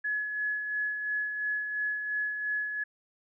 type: tone with tremolo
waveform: sine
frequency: 1697 Hz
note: G#6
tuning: 37 cents sharp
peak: -27 dBFS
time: 0.04-2.84 s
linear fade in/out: 10 ms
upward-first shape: sine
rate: 2.9 Hz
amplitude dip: 45%
effects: none